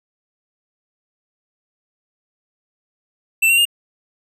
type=tone with pitch steps; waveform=square; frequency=2673 / 2747 / 2822 Hz; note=E7 / F7 / F7; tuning=+23 / -29 / +17 cents; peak=-12 dBFS; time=3.42-3.654 s; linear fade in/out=10 ms; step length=78 ms; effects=none